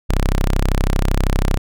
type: tone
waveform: sawtooth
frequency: 32.7 Hz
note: C1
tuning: in tune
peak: -10 dBFS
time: 0.09-1.58 s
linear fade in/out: 10 ms
effects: none